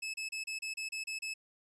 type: tone bursts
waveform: sawtooth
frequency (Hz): 2600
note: E7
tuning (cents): -24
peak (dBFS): -33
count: 9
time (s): 0.02-1.34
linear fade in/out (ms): 10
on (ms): 120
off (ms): 30
effects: resampled to 22050 Hz